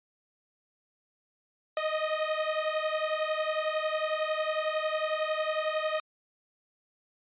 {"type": "beating tone pair", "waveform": "sawtooth", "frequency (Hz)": [617, 628], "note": ["D#5", "D#5"], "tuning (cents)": [-15, 16], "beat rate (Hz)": 11, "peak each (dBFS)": -27, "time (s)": [1.77, 6], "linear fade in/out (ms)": 2, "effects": ["resampled to 8000 Hz"]}